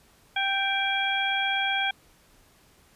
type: harmonic tone with a mistuned harmonic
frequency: 784 Hz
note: G5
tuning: in tune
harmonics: 1 / 2 / 3 / 4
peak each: -29 / -29 / -29 / -29 dBFS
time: 0.36-1.91 s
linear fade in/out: 5 ms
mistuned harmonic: 4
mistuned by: +82 cents
effects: pink hiss -59 dBFS RMS until 2.95 s + resampled to 32000 Hz